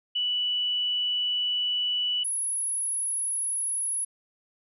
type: tone pair in turn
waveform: sine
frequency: 2960 / 10512 Hz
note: F#7 / E9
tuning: 0 / -6 cents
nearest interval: octave + minor seventh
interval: 2194 cents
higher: second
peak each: -24 / -26 dBFS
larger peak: first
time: 0.15-2.24 / 2.24-4.05 s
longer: first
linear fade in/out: 10 ms
effects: none